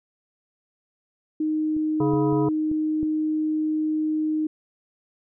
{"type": "tone", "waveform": "sine", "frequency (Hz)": 309.8, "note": "D#4", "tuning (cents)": -7, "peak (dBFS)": -21, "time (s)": [1.4, 4.47], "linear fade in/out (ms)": 5}
{"type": "clicks", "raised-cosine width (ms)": 3, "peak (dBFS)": [-28, -21, -25, -23, -20], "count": 5, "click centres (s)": [1.766, 2.136, 2.329, 2.715, 3.03]}
{"type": "harmonic tone", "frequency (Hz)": 140, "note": "C#3", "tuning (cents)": 18, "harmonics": [1, 3, 5, 7, 9], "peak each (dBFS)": [-25, -24, -34, -31, -40], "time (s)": [2, 2.49], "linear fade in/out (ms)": 5}
{"effects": []}